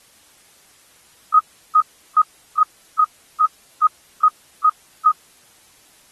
sine tone bursts, 1252 Hz, D#6, 10 cents sharp, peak -8 dBFS, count 10, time 1.34-5.11 s, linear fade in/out 5 ms, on 53 ms, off 360 ms, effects white hiss -52 dBFS RMS until 6.11 s + AAC 32 kbps

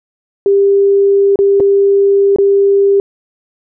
sine tone with dropouts, 397.5 Hz, G4, 24 cents sharp, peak -6 dBFS, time 0.46-3 s, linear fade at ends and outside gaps 1 ms, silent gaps 1.358-1.389 / 1.6-1.604 / 2.361-2.385 s, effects none

